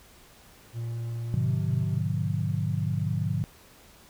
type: tone with pitch glide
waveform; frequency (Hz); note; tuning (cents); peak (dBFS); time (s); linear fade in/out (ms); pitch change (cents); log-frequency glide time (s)
triangle; 116.54 to 128.56; A#2 to C3; 0 to -30; -28; 0.73-2.01; 50; +170; 1.29-1.51
type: chord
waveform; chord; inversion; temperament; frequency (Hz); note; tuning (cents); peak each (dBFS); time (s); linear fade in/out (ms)
sine; G# diminished seventh; none; just; 103.83 / 124.59 / 149.51 / 179.41; G#2 / B2 / D3 / F3; 0 / +16 / +31 / +47; -29 / -33 / -29 / -33; 1.34-3.44; 0
effects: pink hiss -54 dBFS RMS until 4.09 s